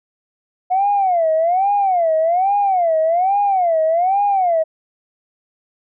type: tone with vibrato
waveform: sine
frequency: 719 Hz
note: F#5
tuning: 50 cents flat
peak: -12 dBFS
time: 0.7-4.64 s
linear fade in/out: 20 ms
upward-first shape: sine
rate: 1.2 Hz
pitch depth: 220 cents each way
effects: tanh soft clip ceiling -8 dBFS